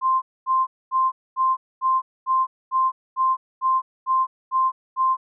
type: tone bursts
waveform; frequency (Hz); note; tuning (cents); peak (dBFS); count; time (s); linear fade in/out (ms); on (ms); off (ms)
sine; 1046.5; C6; 0; -16; 12; 0.01-5.17; 50; 210; 240
effects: none